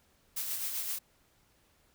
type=noise with tremolo; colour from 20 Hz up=blue; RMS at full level=-34 dBFS; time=0.36-0.99 s; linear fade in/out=10 ms; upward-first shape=sine; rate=7.7 Hz; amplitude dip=40%; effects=pink hiss -68 dBFS RMS until 1.94 s